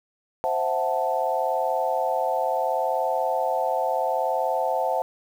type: chord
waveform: sine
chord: F# half-diminished seventh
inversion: second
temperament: equal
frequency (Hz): 523.3 / 659.3 / 740 / 880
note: C5 / E5 / F#5 / A5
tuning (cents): 0 / 0 / 0 / 0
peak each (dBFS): -27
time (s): 0.44-5.02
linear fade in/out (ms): 0
effects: 8-bit